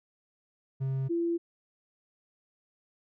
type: tone pair in turn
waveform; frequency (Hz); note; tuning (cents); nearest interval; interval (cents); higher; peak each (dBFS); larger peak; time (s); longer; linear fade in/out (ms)
triangle / sine; 133.6 / 339.1; C3 / E4; +36 / +49; octave + major third; 1613; second; -26; neither; 0.8-1.09 / 1.09-1.38; neither; 20
effects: none